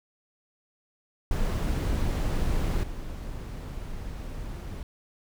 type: noise with level steps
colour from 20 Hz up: brown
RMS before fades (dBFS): -26 / -36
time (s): 1.31-4.83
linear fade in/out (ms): 2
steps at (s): 2.83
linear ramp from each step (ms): 5
effects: none